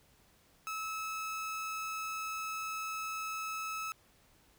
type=tone; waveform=30% pulse; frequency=1298 Hz; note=E6; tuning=27 cents flat; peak=-34 dBFS; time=0.67-3.92 s; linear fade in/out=0 ms; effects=pink hiss -66 dBFS RMS until 4.58 s